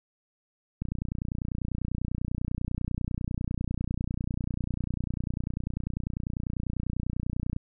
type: click train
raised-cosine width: 5 ms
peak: -18 dBFS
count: 204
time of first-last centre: 0.82-7.564 s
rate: 30.1 Hz
effects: none